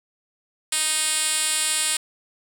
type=tone with band-pass filter; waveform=5% pulse; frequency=311.1 Hz; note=D#4; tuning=in tune; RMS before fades=-23 dBFS; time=0.72-1.97 s; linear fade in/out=5 ms; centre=7900 Hz; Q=1.7; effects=none